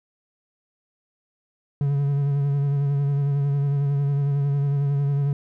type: tone with vibrato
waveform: triangle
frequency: 141.3 Hz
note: C#3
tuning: 34 cents sharp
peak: -17 dBFS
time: 1.81-5.33 s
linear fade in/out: 2 ms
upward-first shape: sine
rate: 11 Hz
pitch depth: 30 cents each way
effects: none